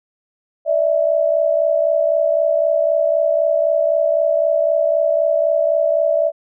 sine tone pair together, 587.3 / 651.2 Hz, D5 / E5, 0 / -21 cents, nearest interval major second, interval 179 cents, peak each -16 dBFS, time 0.65-6.32 s, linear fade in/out 50 ms, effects none

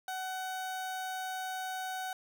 30% pulse tone, 750 Hz, F#5, 23 cents sharp, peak -33 dBFS, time 0.08-2.13 s, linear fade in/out 2 ms, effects none

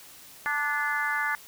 harmonic tone with a mistuned harmonic, 293.7 Hz, D4, in tune, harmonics 3 / 4 / 5 / 6 / 7, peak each -33 / -33 / -31 / -29 / -34 dBFS, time 0.46-1.35 s, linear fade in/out 0 ms, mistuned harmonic 6, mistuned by -30 cents, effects white hiss -49 dBFS RMS until 1.47 s

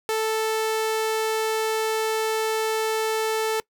sawtooth tone, 440 Hz, A4, in tune, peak -18 dBFS, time 0.09-3.6 s, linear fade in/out 0 ms, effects noise-tail reverb RT60 0.1 s tail -23 dB re dry

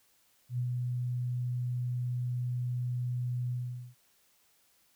sine tone with ADSR envelope, 123.5 Hz, B2, in tune, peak -28 dBFS, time 0.49-3.95 s, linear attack 92 ms, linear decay 82 ms, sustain -2 dB, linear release 440 ms, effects white hiss -68 dBFS RMS until 4.95 s

